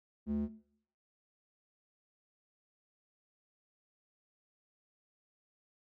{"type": "tone with band-pass filter", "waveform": "square", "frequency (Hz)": 72.3, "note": "D2", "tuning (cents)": -27, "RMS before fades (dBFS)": -34, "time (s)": [0.26, 0.49], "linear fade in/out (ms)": 50, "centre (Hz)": 240, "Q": 5.1, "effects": ["noise-tail reverb RT60 0.6 s tail -18 dB re dry"]}